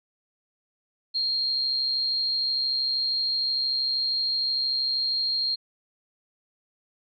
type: tone with amplitude modulation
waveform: sine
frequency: 4222 Hz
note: C8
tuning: 15 cents sharp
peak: -21 dBFS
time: 1.14-5.56 s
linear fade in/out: 20 ms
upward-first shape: sine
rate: 133 Hz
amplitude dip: 45%
effects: none